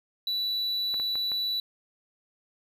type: tone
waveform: triangle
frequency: 3951 Hz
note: B7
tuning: in tune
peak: -25 dBFS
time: 0.27-1.6 s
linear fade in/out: 2 ms
type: clicks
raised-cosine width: 0.5 ms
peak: -26 dBFS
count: 4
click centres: 0.942 / 0.999 / 1.155 / 1.318 s
effects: none